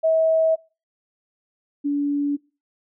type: tone pair in turn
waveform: sine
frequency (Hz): 644 / 286.9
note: E5 / D4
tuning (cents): -41 / -40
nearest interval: octave + major second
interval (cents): 1399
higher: first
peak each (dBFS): -15 / -19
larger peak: first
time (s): 0.03-0.56 / 1.84-2.37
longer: neither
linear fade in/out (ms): 20
effects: noise-tail reverb RT60 0.3 s tail -22 dB re dry